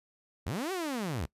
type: linear two-way sweep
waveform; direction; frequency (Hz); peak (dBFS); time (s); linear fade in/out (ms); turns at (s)
sawtooth; up then down; 60.5 to 392 to 60.5; -28; 0.46-1.26; 10; 0.72
effects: noise-tail reverb RT60 0.1 s tail -22 dB re dry + resampled to 32000 Hz